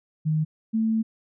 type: tone pair in turn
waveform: sine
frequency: 155.56 / 222.1 Hz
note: D#3 / A3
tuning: 0 / +16 cents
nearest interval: tritone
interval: 616 cents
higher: second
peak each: -20 dBFS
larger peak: neither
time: 0.25-0.45 / 0.73-1.03 s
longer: second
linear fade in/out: 20 ms
effects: none